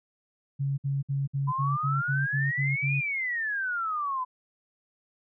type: tone bursts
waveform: sine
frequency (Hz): 138.59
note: C#3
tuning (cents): 0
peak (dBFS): -25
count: 10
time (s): 0.59-3.012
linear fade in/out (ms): 20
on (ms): 190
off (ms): 58
type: exponential two-way sweep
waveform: sine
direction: up then down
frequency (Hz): 997 to 2489 to 997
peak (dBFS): -27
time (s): 1.47-4.25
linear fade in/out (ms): 20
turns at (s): 2.96
effects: none